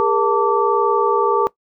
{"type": "tone cluster", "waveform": "sine", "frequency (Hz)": [408.6, 469.8, 894, 1161], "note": ["G#4", "A#4", "A5", "D6"], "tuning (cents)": [-28, 13, 27, -20], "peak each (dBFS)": -19, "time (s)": [0, 1.47], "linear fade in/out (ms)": 0, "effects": ["noise-tail reverb RT60 0.1 s tail -19 dB re dry"]}